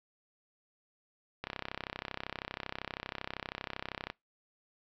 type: click train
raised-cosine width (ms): 0.3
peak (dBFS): -20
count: 88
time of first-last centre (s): 1.44-4.101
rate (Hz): 32.7
effects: noise-tail reverb RT60 0.2 s tail -24 dB re dry + low-pass 5000 Hz 12 dB/octave